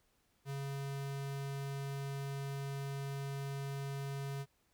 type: tone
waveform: square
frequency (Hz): 138.59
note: C#3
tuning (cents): 0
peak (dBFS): -39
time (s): 0.45-4.46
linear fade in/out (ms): 50
effects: pink hiss -75 dBFS RMS until 4.73 s